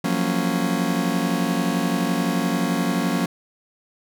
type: chord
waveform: 40% pulse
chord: Gb major seventh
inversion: third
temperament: just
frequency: 173.43 / 185 / 231.2 / 277.5 Hz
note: F3 / Gb3 / Bb3 / Db4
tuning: -12 / 0 / -14 / +2 cents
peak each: -25 dBFS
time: 0.04-3.26 s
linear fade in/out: 5 ms
effects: none